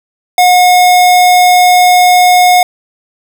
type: tone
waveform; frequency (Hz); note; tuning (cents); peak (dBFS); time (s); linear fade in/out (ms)
square; 723; F#5; -40; -4; 0.38-2.63; 2
effects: none